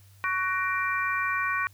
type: harmonic tone with a mistuned harmonic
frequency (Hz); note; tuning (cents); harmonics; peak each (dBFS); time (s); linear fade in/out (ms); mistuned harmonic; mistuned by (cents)
372.9; F#4; +14; 3 / 4 / 5 / 6; -29 / -30 / -31 / -32; 0.24-1.67; 0; 6; +94
effects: added 98 Hz sine -52 dBFS peak until 1.73 s + white hiss -61 dBFS RMS until 1.73 s